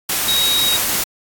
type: tone in noise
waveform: sine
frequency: 3800 Hz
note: A#7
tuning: 33 cents sharp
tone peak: -15 dBFS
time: 0.28-0.77 s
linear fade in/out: 5 ms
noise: white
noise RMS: -19 dBFS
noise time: 0.09-1.04 s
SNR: +1 dB
effects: AAC 64 kbps